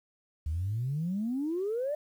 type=exponential sweep; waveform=sine; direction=up; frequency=72.9 to 613 Hz; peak=-28 dBFS; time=0.46-1.95 s; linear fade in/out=5 ms; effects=tanh soft clip ceiling -24 dBFS + 10-bit